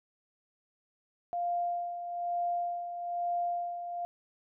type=tone with tremolo; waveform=sine; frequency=698.5 Hz; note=F5; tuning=in tune; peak=-28 dBFS; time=1.33-4.05 s; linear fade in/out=0 ms; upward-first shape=sine; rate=1.1 Hz; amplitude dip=60%; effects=none